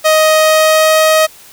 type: tone with pitch glide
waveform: sawtooth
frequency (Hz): 626 to 629.6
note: D#5 to D#5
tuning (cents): +10 to +20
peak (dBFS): -3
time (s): 0.04-1.27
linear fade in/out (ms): 20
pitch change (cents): +10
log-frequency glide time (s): 0.37-0.94
effects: white hiss -39 dBFS RMS until 1.52 s